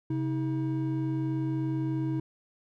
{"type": "tone pair together", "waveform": "triangle", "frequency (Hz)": [134, 318.7], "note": ["C3", "D#4"], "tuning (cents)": [42, 42], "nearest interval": "octave + minor third", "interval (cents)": 1500, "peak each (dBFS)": -28, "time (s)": [0.1, 2.2], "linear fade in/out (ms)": 5, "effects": []}